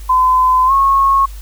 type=tone with pitch glide; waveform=sine; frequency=1020 to 1093.2 Hz; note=C6 to C#6; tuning=-44 to -24 cents; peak=-8 dBFS; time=0.09-1.26 s; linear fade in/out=10 ms; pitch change=+120 cents; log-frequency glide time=0.66-0.72 s; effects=added 50 Hz sine -27 dBFS peak until 1.41 s + white hiss -42 dBFS RMS until 1.41 s